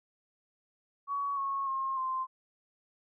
sine tone with pitch steps, 1125 / 1097.4 / 1070.5 / 1044.2 Hz, C#6 / C#6 / C6 / C6, +25 / -18 / +39 / -4 cents, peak -30 dBFS, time 1.07-2.27 s, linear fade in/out 50 ms, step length 300 ms, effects none

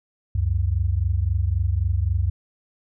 sine tone pair together, 69.8 / 93.58 Hz, C#2 / F#2, +13 / +20 cents, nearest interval perfect fourth, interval 507 cents, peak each -22 / -21 dBFS, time 0.35-2.3 s, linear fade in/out 5 ms, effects none

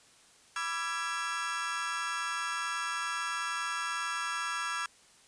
35% pulse chord, E dominant seventh, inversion second, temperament equal with one note detuned, 987.8 / 1174.7 / 1345.4 / 1661.2 Hz, B5 / D6 / E6 / G#6, 0 / 0 / +35 / 0 cents, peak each -40 / -38 / -34 / -35 dBFS, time 0.56-4.86 s, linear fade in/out 2 ms, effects white hiss -60 dBFS RMS until 5.27 s + resampled to 22050 Hz

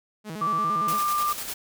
sawtooth tone with vibrato, 185 Hz, F#3, in tune, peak -29 dBFS, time 0.24-1 s, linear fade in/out 50 ms, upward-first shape square, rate 8.7 Hz, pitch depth 240 cents each way
sine tone with pitch glide, 1165 to 1190.2 Hz, D6 to D6, -14 to +23 cents, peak -22 dBFS, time 0.41-1.33 s, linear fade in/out 10 ms, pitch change +37 cents, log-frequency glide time 0.56-0.72 s
white noise with tremolo, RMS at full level -32 dBFS, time 0.88-1.54 s, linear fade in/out 5 ms, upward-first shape square, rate 10 Hz, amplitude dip 40%
effects none

